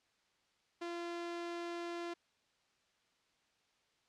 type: tone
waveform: sawtooth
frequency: 343.5 Hz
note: F4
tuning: 29 cents flat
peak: -36 dBFS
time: 0.81-2.14 s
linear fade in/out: 10 ms
effects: white hiss -75 dBFS RMS until 4.08 s + low-pass 5000 Hz 12 dB/octave

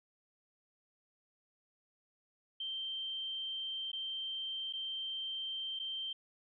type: tone with dropouts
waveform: sine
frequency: 3136 Hz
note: G7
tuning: in tune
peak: -37 dBFS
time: 2.6-6.13 s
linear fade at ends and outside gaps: 5 ms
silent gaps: 3.917-3.93 / 4.727-4.734 / 5.791-5.797 s
effects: none

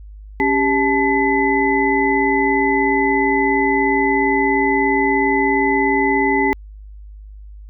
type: tone cluster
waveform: sine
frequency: 276.8 / 393.8 / 867 / 2012 Hz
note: C#4 / G4 / A5 / B6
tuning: -2 / +8 / -26 / +32 cents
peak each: -19 dBFS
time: 0.4-6.53 s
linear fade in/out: 0 ms
effects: added 51 Hz sine -34 dBFS peak until 7.69 s

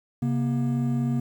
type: tone pair together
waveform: triangle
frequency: 134.19 / 237.8 Hz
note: C3 / A#3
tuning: +44 / +35 cents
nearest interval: minor seventh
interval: 991 cents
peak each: -23 dBFS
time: 0.22-1.2 s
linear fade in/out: 5 ms
effects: 9-bit

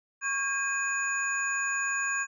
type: tone cluster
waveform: sine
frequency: 1108 / 1617 / 2511 / 6860 Hz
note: C#6 / G#6 / D#7 / A8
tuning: -1 / -47 / +15 / -45 cents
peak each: -36 / -29 / -35 / -34 dBFS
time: 0.21-2.27 s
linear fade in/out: 50 ms
effects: none

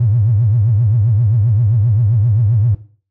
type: tone with vibrato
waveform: triangle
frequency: 110.3 Hz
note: A2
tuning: 5 cents sharp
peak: -6 dBFS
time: 0-2.75 s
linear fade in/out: 10 ms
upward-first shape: triangle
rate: 7.6 Hz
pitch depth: 240 cents each way
effects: noise-tail reverb RT60 0.4 s tail -19 dB re dry + tanh soft clip ceiling -7 dBFS

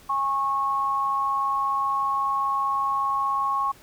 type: tone pair together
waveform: sine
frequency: 821 / 1095.9 Hz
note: G#5 / C#6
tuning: -20 / -20 cents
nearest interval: perfect fourth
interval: 500 cents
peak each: -30 / -22 dBFS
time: 0.09-3.72 s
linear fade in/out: 10 ms
effects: pink hiss -52 dBFS RMS until 3.82 s

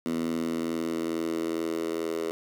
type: tone with high-pass filter sweep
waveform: 10% pulse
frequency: 82.3 Hz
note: E2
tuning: 2 cents flat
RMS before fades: -30 dBFS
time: 0.06-2.31 s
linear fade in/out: 0 ms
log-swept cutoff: 240 to 400 Hz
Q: 3.5
effects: none

